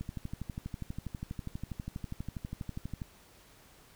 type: click train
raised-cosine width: 5 ms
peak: -25 dBFS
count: 38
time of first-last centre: 0.01-3.018 s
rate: 12.3 Hz
effects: pink hiss -59 dBFS RMS until 3.95 s